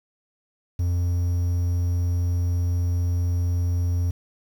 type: tone with quantisation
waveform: triangle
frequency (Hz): 87.6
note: F2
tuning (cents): +6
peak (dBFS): -18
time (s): 0.79-4.11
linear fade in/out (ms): 5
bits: 8
effects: none